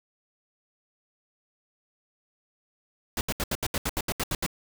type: noise bursts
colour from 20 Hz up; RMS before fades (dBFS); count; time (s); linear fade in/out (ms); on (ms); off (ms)
pink; -28; 12; 3.17-4.464; 2; 40; 74
effects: none